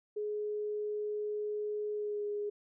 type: tone with pitch glide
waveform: sine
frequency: 420 to 413.7 Hz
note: G#4 to G#4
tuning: +19 to -7 cents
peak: -33 dBFS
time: 0.16-2.5 s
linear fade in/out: 10 ms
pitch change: -26 cents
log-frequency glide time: 1.94-2.24 s
effects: none